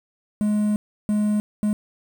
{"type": "tone bursts at uneven times", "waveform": "triangle", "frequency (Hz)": 210.1, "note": "G#3", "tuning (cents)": 20, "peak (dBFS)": -16, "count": 3, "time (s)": [[0.41, 0.76], [1.09, 1.4], [1.63, 1.73]], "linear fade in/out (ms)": 0, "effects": ["7-bit"]}